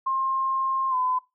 sine tone with pitch glide, 1063 to 1013.2 Hz, C6 to B5, +27 to +44 cents, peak -22 dBFS, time 0.06-1.19 s, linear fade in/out 10 ms, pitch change -83 cents, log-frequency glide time 0.9-0.95 s, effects noise-tail reverb RT60 0.2 s tail -18 dB re dry

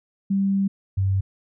sine tone pair in turn, 196 / 96.59 Hz, G3 / G2, 0 / -25 cents, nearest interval octave, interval 1225 cents, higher first, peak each -18 dBFS, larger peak neither, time 0.3-0.68 / 0.97-1.21 s, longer first, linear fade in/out 10 ms, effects none

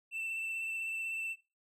triangle tone with vibrato, 2669 Hz, E7, 21 cents sharp, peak -34 dBFS, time 0.11-1.36 s, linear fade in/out 50 ms, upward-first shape triangle, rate 16 Hz, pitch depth 22 cents each way, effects noise-tail reverb RT60 0.3 s tail -20 dB re dry

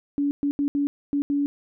sine tone bursts at uneven times, 285.2 Hz, C#4, 49 cents sharp, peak -20 dBFS, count 6, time 0.18-0.31 / 0.43-0.51 / 0.59-0.68 / 0.75-0.87 / 1.13-1.22 / 1.3-1.46 s, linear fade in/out 0 ms, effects none

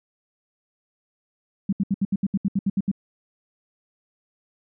sine tone bursts, 196.1 Hz, G3, 1 cent sharp, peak -18 dBFS, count 12, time 1.69-2.915 s, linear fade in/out 5 ms, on 37 ms, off 71 ms, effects none

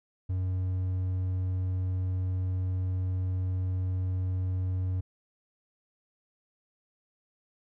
triangle tone, 92.5 Hz, F#2, in tune, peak -25 dBFS, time 0.29-5.01 s, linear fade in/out 10 ms, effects none

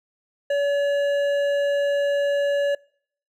sine tone with hard clipping, 569 Hz, C#5, 45 cents sharp, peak -21 dBFS, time 0.5-2.75 s, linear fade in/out 5 ms, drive 9 dB, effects noise-tail reverb RT60 0.6 s tail -26 dB re dry

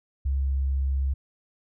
sine tone with pitch glide, 68 to 67.61 Hz, C#2 to C#2, -33 to -43 cents, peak -22 dBFS, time 0.25-1.14 s, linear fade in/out 10 ms, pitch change -10 cents, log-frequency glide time 0.36-0.57 s, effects none

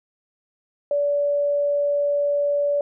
sine tone, 576 Hz, D5, 34 cents flat, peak -18 dBFS, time 0.91-2.81 s, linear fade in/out 2 ms, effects none

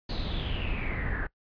brown noise with low-pass filter sweep, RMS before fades -31 dBFS, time 0.09-1.27 s, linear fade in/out 5 ms, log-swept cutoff 4400 to 1600 Hz, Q 9, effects noise-tail reverb RT60 0.1 s tail -21 dB re dry + resampled to 11025 Hz

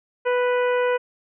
harmonic tone, 493.9 Hz, B4, in tune, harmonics 1 / 2 / 3 / 4 / 5 / 6, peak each -19 / -27 / -29 / -34 / -35 / -41 dBFS, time 0.25-0.98 s, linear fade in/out 20 ms, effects none

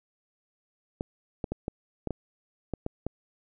clicks, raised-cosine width 2 ms, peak -17 dBFS, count 9, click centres 1.009 / 1.442 / 1.52 / 1.681 / 2.073 / 2.107 / 2.737 / 2.864 / 3.066 s, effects none

